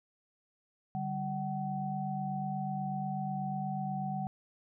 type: tone cluster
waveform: sine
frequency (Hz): 145.8 / 194 / 756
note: D3 / G3 / F#5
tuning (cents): -12 / -18 / +37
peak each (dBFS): -38 / -37 / -36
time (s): 0.95-4.27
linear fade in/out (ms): 0
effects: none